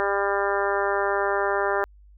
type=harmonic tone; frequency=199.5 Hz; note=G3; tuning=31 cents sharp; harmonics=2 / 3 / 4 / 5 / 6 / 7 / 8 / 9; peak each=-26 / -28 / -29 / -30 / -31 / -31 / -32 / -33 dBFS; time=0-1.84 s; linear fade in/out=0 ms; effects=added 50 Hz sine -48 dBFS peak until 2.17 s